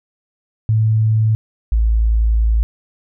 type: tone pair in turn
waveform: sine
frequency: 109.8 / 55.35 Hz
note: A2 / A1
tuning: -3 / +11 cents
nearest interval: octave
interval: 1186 cents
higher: first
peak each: -11 dBFS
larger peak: neither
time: 0.69-1.35 / 1.72-2.63 s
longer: second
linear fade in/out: 0 ms
effects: none